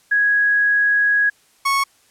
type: tone pair in turn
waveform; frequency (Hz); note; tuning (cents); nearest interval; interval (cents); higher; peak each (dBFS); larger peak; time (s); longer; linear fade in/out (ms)
sine / 30% pulse; 1661.2 / 1103.6; G#6 / C#6; 0 / -8; perfect fifth; 708; first; -13; neither; 0.11-1.3 / 1.65-1.84; first; 10
effects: white hiss -56 dBFS RMS until 2.1 s + low-pass 11000 Hz 12 dB/octave